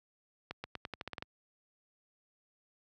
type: accelerating click train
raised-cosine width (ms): 0.3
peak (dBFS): -23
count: 10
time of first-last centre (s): 0.51-1.224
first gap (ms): 130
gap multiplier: 0.87
effects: high-pass 60 Hz 12 dB/octave